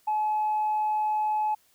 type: tone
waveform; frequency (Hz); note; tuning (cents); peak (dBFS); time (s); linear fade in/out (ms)
sine; 854; G#5; +48; -22; 0.07-1.55; 10
effects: tanh soft clip ceiling -20 dBFS + white hiss -64 dBFS RMS until 1.74 s